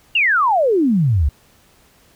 sine exponential sweep, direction down, 2899 to 64.1 Hz, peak -12 dBFS, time 0.15-1.29 s, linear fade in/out 5 ms, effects pink hiss -53 dBFS RMS until 2.15 s

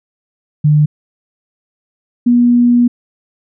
sine tone pair in turn, 150 / 241.5 Hz, D3 / B3, +37 / -39 cents, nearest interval minor sixth, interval 824 cents, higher second, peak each -6 dBFS, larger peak neither, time 0.64-0.86 / 2.26-2.88 s, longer second, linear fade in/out 10 ms, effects none

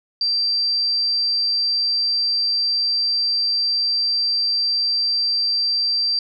sine tone, 4699 Hz, D8, in tune, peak -17 dBFS, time 0.21-6.19 s, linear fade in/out 2 ms, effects none

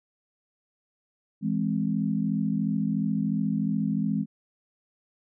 sine chord, E augmented, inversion none, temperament equal, 164.81 / 207.7 / 261.6 Hz, E3 / G#3 / B#3, 0 / 0 / 0 cents, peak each -29 / -26 / -30 dBFS, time 1.41-4.26 s, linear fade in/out 50 ms, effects none

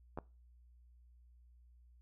clicks, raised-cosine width 1 ms, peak -28 dBFS, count 2, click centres 0.175 / 0.187 s, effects noise-tail reverb RT60 0.3 s tail -22 dB re dry + added 60 Hz sine -60 dBFS peak until 2.01 s

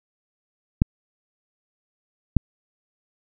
clicks, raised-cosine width 5 ms, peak -3 dBFS, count 2, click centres 0.819 / 2.367 s, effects none

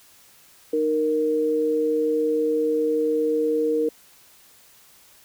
sine tone pair together, 307 / 466.2 Hz, D#4 / A#4, -23 / 0 cents, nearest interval perfect fifth, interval 723 cents, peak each -25 / -20 dBFS, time 0.73-3.89 s, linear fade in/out 5 ms, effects white hiss -53 dBFS RMS until 5.24 s

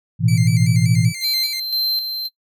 sine chord, A suspended second, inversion none, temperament just, 110 / 123.75 / 165 Hz, A2 / B2 / E3, 0 / +4 / +2 cents, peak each -17 dBFS, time 0.19-1.13 s, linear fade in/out 50 ms
15% pulse tone with vibrato, 2200 Hz, C#7, 14 cents flat, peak -21 dBFS, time 0.28-1.6 s, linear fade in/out 5 ms, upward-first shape square, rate 5.2 Hz, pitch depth 80 cents each way
square tone with tremolo, 4118 Hz, C8, 28 cents flat, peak -18 dBFS, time 1.2-2.29 s, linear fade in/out 50 ms, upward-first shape square, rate 1.9 Hz, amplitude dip 50%
effects noise-tail reverb RT60 0.1 s tail -20 dB re dry

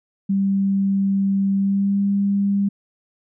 sine tone with pitch glide, 196 to 199.54 Hz, G3 to G3, 0 to +31 cents, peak -16 dBFS, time 0.29-2.69 s, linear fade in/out 10 ms, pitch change +31 cents, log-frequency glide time 1.56-2.01 s, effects none

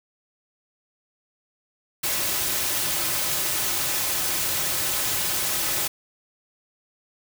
white noise with comb filter, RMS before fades -25 dBFS, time 2.03-5.88 s, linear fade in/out 10 ms, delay 4.3 ms, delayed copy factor -0.5, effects none

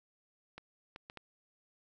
clicks, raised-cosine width 0.3 ms, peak -30 dBFS, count 4, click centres 0.58 / 0.961 / 1.099 / 1.173 s, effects none

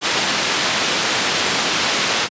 white low-pass noise, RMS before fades -19 dBFS, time 0.01-2.29 s, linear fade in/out 50 ms, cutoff 4400 Hz, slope 12 dB/octave, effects high-pass 150 Hz 12 dB/octave + resampled to 16000 Hz

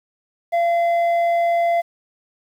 square tone with low-pass filter, 684 Hz, F5, 36 cents flat, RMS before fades -18 dBFS, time 0.52-1.82 s, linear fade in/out 20 ms, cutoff 1400 Hz, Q 1.7, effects 8-bit

